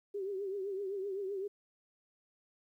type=tone with vibrato; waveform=sine; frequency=392 Hz; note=G4; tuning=in tune; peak=-35 dBFS; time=0.14-1.48 s; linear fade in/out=10 ms; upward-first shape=triangle; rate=7.8 Hz; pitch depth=97 cents each way; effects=12-bit